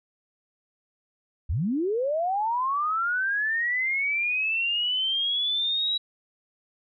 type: linear sweep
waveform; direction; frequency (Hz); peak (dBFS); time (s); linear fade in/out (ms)
sine; up; 57 to 3892; -23; 1.49-5.98; 10
effects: none